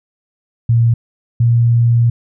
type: tone pair in turn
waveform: sine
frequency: 116.54 / 117.89 Hz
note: A#2 / A#2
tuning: 0 / +20 cents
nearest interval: unison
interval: 20 cents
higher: second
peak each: -8 dBFS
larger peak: neither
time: 0.69-0.94 / 1.4-2.1 s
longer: second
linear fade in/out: 5 ms
effects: none